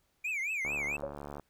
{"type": "tone with vibrato", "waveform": "triangle", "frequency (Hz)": 2337, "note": "D7", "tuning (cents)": -9, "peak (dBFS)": -30, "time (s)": [0.24, 0.97], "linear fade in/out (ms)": 10, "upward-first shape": "triangle", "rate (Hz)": 4.5, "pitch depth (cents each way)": 230}
{"type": "click train", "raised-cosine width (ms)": 1, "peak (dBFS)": -28, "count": 55, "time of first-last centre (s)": [0.65, 1.397], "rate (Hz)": 72.3}
{"type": "tone with exponential decay", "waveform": "sine", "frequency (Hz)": 554.4, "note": "C#5", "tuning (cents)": 0, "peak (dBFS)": -29, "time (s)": [1.03, 1.17], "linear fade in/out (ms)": 5, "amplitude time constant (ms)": 30}
{"effects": ["pink hiss -74 dBFS RMS until 1.49 s"]}